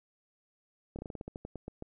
slowing click train, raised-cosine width 2 ms, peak -27 dBFS, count 13, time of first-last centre 0.96-1.824 s, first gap 28 ms, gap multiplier 1.16, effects none

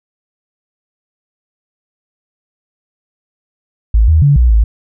sine tone with pitch steps, 54.6 / 79.1 / 142.7 / 60.7 / 54.4 Hz, A1 / D#2 / D3 / B1 / A1, -13 / +29 / -49 / -29 / -19 cents, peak -5 dBFS, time 3.94-4.64 s, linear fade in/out 5 ms, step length 140 ms, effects none

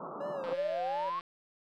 white band-pass noise, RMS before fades -42 dBFS, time 0-0.54 s, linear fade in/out 5 ms, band 140 to 1300 Hz, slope 96 dB/octave
triangle tone with vibrato, 554.4 Hz, C#5, in tune, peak -34 dBFS, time 0.2-1.1 s, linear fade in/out 10 ms, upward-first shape sine, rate 2.8 Hz, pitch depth 110 cents each way
click train, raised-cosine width 0.3 ms, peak -32 dBFS, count 134, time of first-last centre 0.44-1.209 s, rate 173 Hz
sine exponential sweep, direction up, 493.9 to 1124 Hz, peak -32 dBFS, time 0.48-1.2 s, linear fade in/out 10 ms
effects none

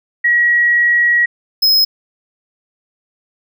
sine / square tone pair in turn, 1911 / 5121 Hz, A#6 / D#8, +43 / +49 cents, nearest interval octave + perfect fourth, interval 1706 cents, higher second, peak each -9 dBFS, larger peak neither, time 0.24-1.26 / 1.62-1.85 s, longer first, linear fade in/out 10 ms, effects none

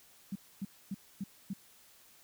sine tone bursts, 196 Hz, G3, in tune, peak -34 dBFS, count 5, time 0.32-1.535 s, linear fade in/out 5 ms, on 35 ms, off 260 ms, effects white hiss -61 dBFS RMS until 2.23 s

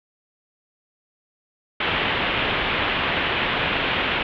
white low-pass noise, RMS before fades -23 dBFS, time 1.8-4.23 s, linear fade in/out 5 ms, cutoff 3300 Hz, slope 48 dB/octave, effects none

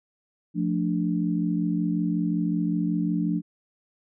sine chord, D minor, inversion first, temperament equal, 174.61 / 220 / 293.7 Hz, F3 / A3 / D4, 0 / 0 / 0 cents, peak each -25 / -29 / -27 dBFS, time 0.54-3.42 s, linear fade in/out 50 ms, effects none

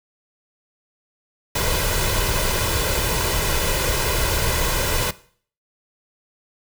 pink noise with comb filter, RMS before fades -21 dBFS, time 1.55-5.11 s, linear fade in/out 5 ms, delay 2 ms, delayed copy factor +0.6, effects noise-tail reverb RT60 0.5 s tail -18 dB re dry

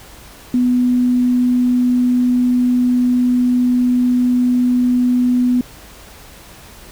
sine tone, 247.8 Hz, B3, 6 cents sharp, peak -11 dBFS, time 0.54-5.61 s, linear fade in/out 2 ms, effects added 50 Hz sine -46 dBFS peak until 6.91 s + pink hiss -40 dBFS RMS until 6.91 s

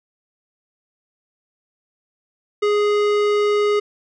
sine tone with tanh clipping, 415.3 Hz, G#4, in tune, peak -17 dBFS, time 2.62-3.8 s, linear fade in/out 10 ms, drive 18 dB, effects none

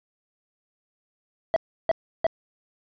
triangle tone bursts, 656 Hz, E5, 9 cents flat, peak -15 dBFS, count 3, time 1.54-2.266 s, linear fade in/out 0 ms, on 22 ms, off 330 ms, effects resampled to 11025 Hz

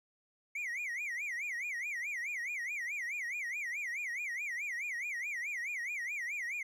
triangle tone with vibrato, 2139 Hz, C7, 38 cents sharp, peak -34 dBFS, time 0.55-6.63 s, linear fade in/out 5 ms, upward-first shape sine, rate 4.7 Hz, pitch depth 240 cents each way, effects none

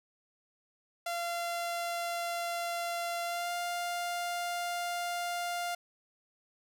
sawtooth tone with pitch glide, 688 to 700 Hz, F5 to F5, -26 to +4 cents, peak -29 dBFS, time 1.06-5.75 s, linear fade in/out 5 ms, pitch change +30 cents, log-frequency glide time 3.24-3.52 s, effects none

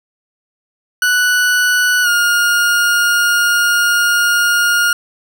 40% pulse tone with pitch glide, 1480 to 1422.2 Hz, F#6 to F6, 0 to +31 cents, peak -10 dBFS, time 1.02-4.93 s, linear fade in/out 2 ms, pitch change -69 cents, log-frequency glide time 2.03-2.08 s, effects none

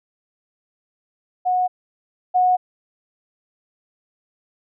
sine tone pair in turn, 731 / 731 Hz, F#5 / F#5, -21 / -21 cents, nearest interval unison, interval 0 cents, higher neither, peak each -16 / -13 dBFS, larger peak second, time 1.45-1.68 / 2.34-2.57 s, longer neither, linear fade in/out 20 ms, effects none

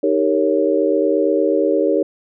sine chord, Eb dominant seventh, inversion none, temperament equal with one note detuned, 311.1 / 392 / 460.5 / 554.4 Hz, Eb4 / G4 / Bb4 / Db5, 0 / 0 / -21 / 0 cents, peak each -19 dBFS, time 0.03-2.03 s, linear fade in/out 5 ms, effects none

